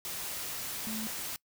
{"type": "tone in noise", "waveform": "sine", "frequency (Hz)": 218.8, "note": "A3", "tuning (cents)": -9, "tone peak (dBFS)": -36, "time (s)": [0.87, 1.07], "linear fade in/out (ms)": 0, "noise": "white", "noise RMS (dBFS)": -38, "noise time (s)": [0.05, 1.36], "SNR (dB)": -1, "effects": ["noise-tail reverb RT60 0.1 s tail -23 dB re dry"]}